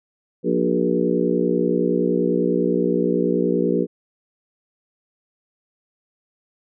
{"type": "harmonic tone with a mistuned harmonic", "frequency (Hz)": 60.1, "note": "B1", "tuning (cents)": -46, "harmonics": [3, 4, 5, 6, 7, 8], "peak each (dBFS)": [-24, -24, -24, -24, -24, -24], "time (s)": [0.43, 3.87], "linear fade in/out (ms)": 50, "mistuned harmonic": 6, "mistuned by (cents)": 49, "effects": []}